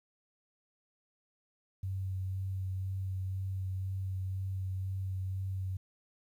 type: tone with vibrato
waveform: sine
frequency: 94.8 Hz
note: F#2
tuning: 43 cents sharp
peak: -33 dBFS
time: 1.83-5.77 s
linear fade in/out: 5 ms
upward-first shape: sine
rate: 2 Hz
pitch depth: 15 cents each way
effects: 11-bit